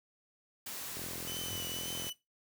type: noise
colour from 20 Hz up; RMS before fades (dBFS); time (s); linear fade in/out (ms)
white; -42; 0.66-2.1; 5
type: click train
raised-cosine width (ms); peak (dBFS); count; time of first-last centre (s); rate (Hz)
2; -32; 48; 0.97-2.068; 42.8
type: tone with vibrato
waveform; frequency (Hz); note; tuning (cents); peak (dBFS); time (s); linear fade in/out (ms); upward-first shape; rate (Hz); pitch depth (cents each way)
sawtooth; 3001; F#7; +24; -37; 1.27-2.13; 10; triangle; 1.9; 34
type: tone with exponential decay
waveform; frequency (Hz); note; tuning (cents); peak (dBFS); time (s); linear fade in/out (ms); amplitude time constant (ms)
triangle; 98; G2; 0; -38; 1.5-1.81; 0; 66
effects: noise-tail reverb RT60 0.2 s tail -17 dB re dry + high-pass 60 Hz 12 dB/octave